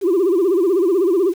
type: tone with vibrato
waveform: sine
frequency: 365.4 Hz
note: F#4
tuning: 22 cents flat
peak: -11 dBFS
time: 0.01-1.34 s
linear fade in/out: 50 ms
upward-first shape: sine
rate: 16 Hz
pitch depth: 170 cents each way
effects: tanh soft clip ceiling -10 dBFS + 7-bit